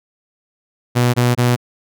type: tone bursts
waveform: sawtooth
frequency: 122.2 Hz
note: B2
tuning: 18 cents flat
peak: -8 dBFS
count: 3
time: 0.95-1.564 s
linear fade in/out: 20 ms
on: 190 ms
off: 22 ms
effects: none